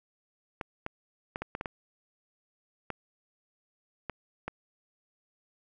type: clicks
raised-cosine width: 0.5 ms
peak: -19 dBFS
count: 10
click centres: 0.612 / 0.864 / 1.359 / 1.42 / 1.551 / 1.611 / 1.658 / 2.903 / 4.097 / 4.48 s
effects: none